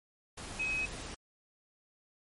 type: tone in noise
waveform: sine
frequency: 2541 Hz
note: D#7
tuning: 36 cents sharp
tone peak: -31 dBFS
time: 0.59-0.86 s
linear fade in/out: 10 ms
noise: pink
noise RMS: -43 dBFS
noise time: 0.37-1.15 s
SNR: +9 dB
effects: MP3 48 kbps